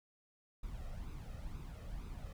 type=noise with flanger; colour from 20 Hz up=brown; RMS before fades=-45 dBFS; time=0.63-2.33 s; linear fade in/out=5 ms; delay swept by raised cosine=0.79 to 1.61 ms; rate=2.1 Hz; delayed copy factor=+0.6; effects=none